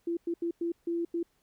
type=tone bursts at uneven times; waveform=sine; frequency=339.1 Hz; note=E4; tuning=49 cents sharp; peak=-28 dBFS; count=6; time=0.07-0.17 / 0.27-0.34 / 0.42-0.51 / 0.61-0.72 / 0.87-1.05 / 1.14-1.23 s; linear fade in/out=5 ms; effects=pink hiss -72 dBFS RMS until 1.42 s